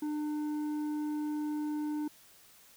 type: tone with tanh clipping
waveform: sine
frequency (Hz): 300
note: D4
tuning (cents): +37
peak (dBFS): -33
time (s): 0.02-2.08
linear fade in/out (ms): 5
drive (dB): 7
effects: white hiss -59 dBFS RMS until 2.76 s